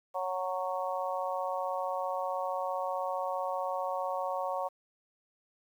harmonic tone, 184.6 Hz, F#3, 4 cents flat, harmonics 3 / 4 / 5 / 6, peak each -35 / -36 / -37 / -38 dBFS, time 0.14-4.69 s, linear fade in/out 20 ms, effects 10-bit

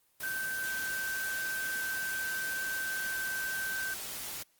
sine tone in noise, 1550 Hz, G6, 20 cents flat, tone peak -33 dBFS, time 0.23-3.94 s, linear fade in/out 5 ms, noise white, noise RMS -40 dBFS, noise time 0.2-4.43 s, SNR +4 dB, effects white hiss -70 dBFS RMS until 4.59 s + Opus 24 kbps

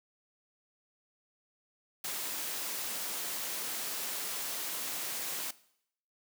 white noise, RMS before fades -37 dBFS, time 2.04-5.51 s, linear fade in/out 5 ms, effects noise-tail reverb RT60 0.7 s tail -19 dB re dry + high-pass 200 Hz 12 dB/octave

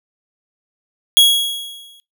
45% pulse tone with exponential decay, 3322 Hz, G#7, in tune, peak -4 dBFS, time 1.17-2 s, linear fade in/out 0 ms, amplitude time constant 180 ms, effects noise-tail reverb RT60 0.2 s tail -22 dB re dry

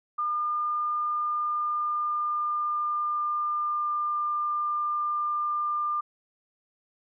sine tone with pitch glide, 1207 to 1198 Hz, D6 to D6, +47 to +34 cents, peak -25 dBFS, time 0.18-6.01 s, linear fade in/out 10 ms, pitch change -13 cents, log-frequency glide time 1.01-4.29 s, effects none

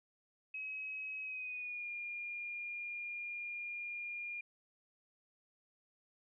sine tone with pitch glide, 2550 to 2414 Hz, D#7 to D7, +42 to +47 cents, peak -40 dBFS, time 0.54-4.41 s, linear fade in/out 5 ms, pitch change -95 cents, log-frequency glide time 1.23-1.89 s, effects none

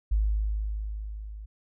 sine tone with level ramp, 52.5 Hz, G#1, 19 cents sharp, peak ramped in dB -20 to -38 dBFS, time 0.11-1.46 s, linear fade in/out 10 ms, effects none

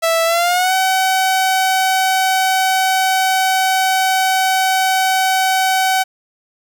sawtooth tone with pitch glide, 659.3 to 757.3 Hz, E5 to F#5, 0 to +40 cents, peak -9 dBFS, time 0.02-6.04 s, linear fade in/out 20 ms, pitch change +240 cents, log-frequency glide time 0.25-0.74 s, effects 8-bit

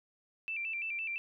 sine tone with vibrato, 2500 Hz, D#7, 8 cents sharp, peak -34 dBFS, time 0.48-1.18 s, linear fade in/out 0 ms, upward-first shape square, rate 5.9 Hz, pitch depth 100 cents each way, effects none

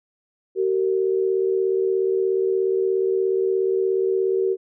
sine tone pair together, 381.4 / 458.3 Hz, G4 / A#4, -47 / -29 cents, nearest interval minor third, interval 318 cents, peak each -19 / -24 dBFS, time 0.55-4.57 s, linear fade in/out 50 ms, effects none

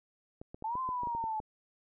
clicks, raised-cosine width 2 ms, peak -31 dBFS, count 10, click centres 0.415 / 0.545 / 0.624 / 0.754 / 0.89 / 1.034 / 1.072 / 1.15 / 1.24 / 1.401 s
sine exponential two-way sweep, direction up then down, 857 to 1046.5 to 857 Hz, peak -32 dBFS, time 0.64-1.4 s, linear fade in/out 5 ms, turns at 0.8 s
effects none

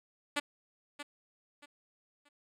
5% pulse tone with echo, 290.5 Hz, D4, 19 cents flat, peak -18 dBFS, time 0.36-0.4 s, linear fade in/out 10 ms, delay 630 ms, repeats 3, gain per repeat -11 dB, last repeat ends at 2.29 s, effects low-pass 10000 Hz 12 dB/octave

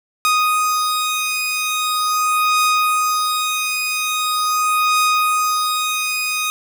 sawtooth beating tone pair, 1244.5 / 1244.92 Hz, D#6 / D#6, 0 / +1 cents, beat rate 0.42 Hz, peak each -17 / -14 dBFS, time 0.25-6.5 s, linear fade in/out 0 ms, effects none

